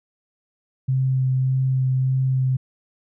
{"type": "tone with vibrato", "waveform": "sine", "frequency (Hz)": 130.81, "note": "C3", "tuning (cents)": 0, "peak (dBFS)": -17, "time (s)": [0.88, 2.57], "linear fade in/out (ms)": 10, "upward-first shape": "sine", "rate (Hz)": 1.7, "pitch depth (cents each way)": 11, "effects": []}